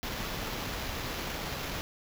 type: noise with sample-and-hold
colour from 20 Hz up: pink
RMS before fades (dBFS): -36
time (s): 0.03-1.81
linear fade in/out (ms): 0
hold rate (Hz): 8820
effects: none